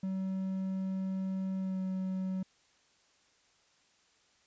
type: tone with pitch glide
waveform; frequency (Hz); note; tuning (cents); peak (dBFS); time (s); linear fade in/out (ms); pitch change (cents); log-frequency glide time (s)
triangle; 190 to 187.93; F#3 to F#3; +46 to +27; -30; 0.03-2.43; 5; -19; 1.58-1.79
effects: white hiss -68 dBFS RMS until 4.46 s + resampled to 16000 Hz